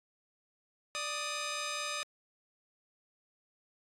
10% pulse tone pair together, 590 / 1244.5 Hz, D5 / D#6, +8 / 0 cents, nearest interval octave + minor second, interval 1292 cents, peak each -31 / -28 dBFS, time 0.95-2.03 s, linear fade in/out 0 ms, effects low-pass 10000 Hz 12 dB/octave + AAC 64 kbps

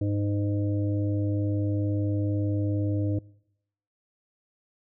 harmonic tone, 102.2 Hz, G#2, 27 cents flat, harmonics 1 / 3 / 5 / 6, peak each -25 / -29 / -38 / -41 dBFS, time 0.01-3.19 s, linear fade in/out 5 ms, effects noise-tail reverb RT60 0.8 s tail -24 dB re dry

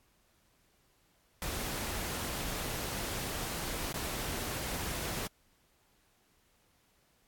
pink noise with dropouts, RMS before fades -37 dBFS, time 1.42-5.27 s, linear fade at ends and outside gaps 1 ms, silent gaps 3.924-3.941 s, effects pink hiss -70 dBFS RMS until 7.27 s + AAC 64 kbps

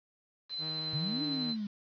sine tone with tremolo, 4056 Hz, B7, 45 cents sharp, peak -33 dBFS, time 0.49-1.57 s, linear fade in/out 50 ms, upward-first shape triangle, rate 11 Hz, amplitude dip 30%
sawtooth tone with pitch glide, 158.1 to 155.03 Hz, D#3 to D#3, +28 to -6 cents, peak -37 dBFS, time 0.58-1.55 s, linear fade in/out 50 ms, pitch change -34 cents, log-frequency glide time 1.03-1.36 s
sine exponential two-way sweep, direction up then down, 130.81 to 302.8 to 199.5 Hz, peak -33 dBFS, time 0.93-1.67 s, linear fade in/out 5 ms, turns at 1.23 s
effects resampled to 11025 Hz + 9-bit

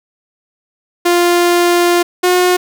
sawtooth tone pair in turn, 349.2 / 360.9 Hz, F4 / F#4, 0 / -43 cents, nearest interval minor second, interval 57 cents, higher second, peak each -5 dBFS, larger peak neither, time 1.05-2.03 / 2.23-2.57 s, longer first, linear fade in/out 10 ms, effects none

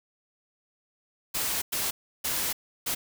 white noise bursts at uneven times, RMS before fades -29 dBFS, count 4, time 1.34-1.62 / 1.72-1.91 / 2.24-2.53 / 2.86-2.95 s, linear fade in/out 10 ms, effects none

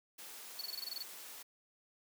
white noise, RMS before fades -50 dBFS, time 0.18-1.43 s, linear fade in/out 10 ms
square tone bursts, 4435 Hz, C#8, in tune, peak -39 dBFS, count 10, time 0.59-1.026 s, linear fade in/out 2 ms, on 22 ms, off 24 ms
effects high-pass 300 Hz 12 dB/octave

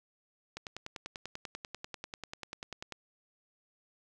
click train, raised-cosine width 0.2 ms, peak -23 dBFS, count 25, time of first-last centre 0.57-2.923 s, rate 10.2 Hz, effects none

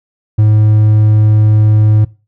triangle tone, 107.1 Hz, A2, 46 cents flat, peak -3 dBFS, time 0.38-2.05 s, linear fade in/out 10 ms, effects noise-tail reverb RT60 0.3 s tail -20 dB re dry

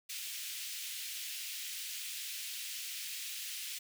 pink high-pass noise, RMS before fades -42 dBFS, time 0.09-3.79 s, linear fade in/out 10 ms, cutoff 2400 Hz, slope 24 dB/octave, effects none

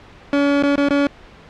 30% pulse tone with dropouts, 283.9 Hz, C#4, 41 cents sharp, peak -11 dBFS, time 0.33-1.07 s, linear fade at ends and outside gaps 1 ms, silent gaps 0.626-0.634 / 0.757-0.778 / 0.887-0.907 s, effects pink hiss -43 dBFS RMS until 1.49 s + low-pass 3000 Hz 12 dB/octave

